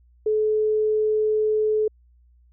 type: tone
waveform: sine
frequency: 430 Hz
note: A4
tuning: 40 cents flat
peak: -18 dBFS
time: 0.26-1.88 s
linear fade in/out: 5 ms
effects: added 60 Hz sine -53 dBFS peak until 2.52 s